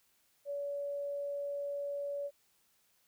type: tone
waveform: sine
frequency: 569 Hz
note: C#5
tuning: 45 cents sharp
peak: -35 dBFS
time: 0.45-2.31 s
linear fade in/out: 50 ms
effects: white hiss -72 dBFS RMS until 3.07 s